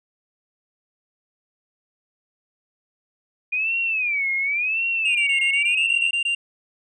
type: tone with vibrato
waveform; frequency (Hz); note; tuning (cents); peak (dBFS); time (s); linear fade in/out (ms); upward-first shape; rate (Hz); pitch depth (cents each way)
sine; 2427; D#7; -44; -20; 3.52-6.08; 10; sine; 0.92; 210
type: tone bursts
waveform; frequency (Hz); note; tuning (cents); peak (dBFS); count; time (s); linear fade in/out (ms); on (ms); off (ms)
triangle; 2780; F7; -9; -18; 11; 5.05-6.35; 5; 100; 20
effects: resampled to 24000 Hz